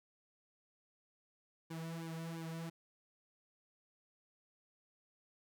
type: tone with flanger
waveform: sawtooth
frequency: 164.2 Hz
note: E3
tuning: 6 cents flat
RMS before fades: -44 dBFS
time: 1.7-2.7 s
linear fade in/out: 10 ms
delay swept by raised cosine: 1.5 to 3.7 ms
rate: 2.9 Hz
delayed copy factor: -0.9
effects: none